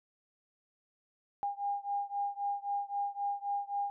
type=beating tone pair; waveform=sine; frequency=806 / 809.8 Hz; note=G5 / G#5; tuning=+48 / -44 cents; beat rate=3.8 Hz; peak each=-35 / -36 dBFS; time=1.43-3.9 s; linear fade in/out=0 ms; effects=none